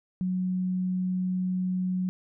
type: tone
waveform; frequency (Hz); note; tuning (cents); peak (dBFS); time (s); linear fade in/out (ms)
sine; 183.9; F#3; -10; -25; 0.21-2.09; 0
effects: none